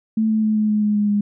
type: tone with pitch steps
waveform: sine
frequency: 220 / 217.9 / 215.7 / 213.6 / 211.5 / 209.5 / 207.4 / 205.4 Hz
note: A3 / A3 / A3 / G#3 / G#3 / G#3 / G#3 / G#3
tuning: 0 / -17 / -34 / +49 / +32 / +15 / -2 / -19 cents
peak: -15 dBFS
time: 0.17-1.21 s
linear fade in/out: 5 ms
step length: 130 ms
effects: none